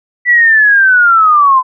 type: linear sweep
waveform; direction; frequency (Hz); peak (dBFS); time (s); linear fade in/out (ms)
sine; down; 1975.5 to 1011; -4; 0.25-1.63; 50
effects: none